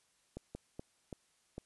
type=slowing click train; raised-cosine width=2 ms; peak=-29 dBFS; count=5; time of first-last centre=0.37-1.581 s; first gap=180 ms; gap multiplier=1.36; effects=white hiss -73 dBFS RMS until 1.65 s + resampled to 24000 Hz